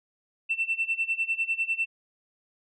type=tone with tremolo; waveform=sine; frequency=2684 Hz; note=E7; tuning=31 cents sharp; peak=-21 dBFS; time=0.49-1.86 s; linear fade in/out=20 ms; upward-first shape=sine; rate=10 Hz; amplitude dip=90%; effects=tanh soft clip ceiling -18 dBFS